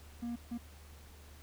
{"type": "tone bursts at uneven times", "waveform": "triangle", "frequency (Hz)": 236.7, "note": "A#3", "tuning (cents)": 27, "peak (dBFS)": -34, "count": 2, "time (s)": [[0.22, 0.36], [0.51, 0.58]], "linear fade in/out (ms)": 10, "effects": ["added 74 Hz sine -53 dBFS peak until 1.42 s", "pink hiss -59 dBFS RMS until 1.42 s"]}